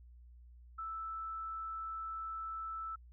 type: tone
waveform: sine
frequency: 1318.5 Hz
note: E6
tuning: in tune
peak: -39 dBFS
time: 0.78-2.96 s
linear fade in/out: 10 ms
effects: added 60 Hz sine -54 dBFS peak until 3.12 s